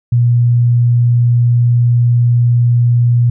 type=tone; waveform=sine; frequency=120.2 Hz; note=B2; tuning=46 cents flat; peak=-7 dBFS; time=0.12-3.3 s; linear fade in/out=5 ms; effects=none